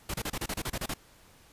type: noise bursts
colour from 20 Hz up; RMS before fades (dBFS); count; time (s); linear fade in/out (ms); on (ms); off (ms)
pink; -33; 11; 0.09-0.94; 5; 50; 30
effects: pink hiss -58 dBFS RMS until 1.52 s + resampled to 32000 Hz